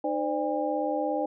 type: tone cluster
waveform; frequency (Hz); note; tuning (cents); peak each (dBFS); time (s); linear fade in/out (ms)
sine; 305 / 515 / 592 / 808; D#4 / C5 / D5 / G#5; -34 / -28 / +14 / -48; -31; 0.04-1.26; 5
effects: none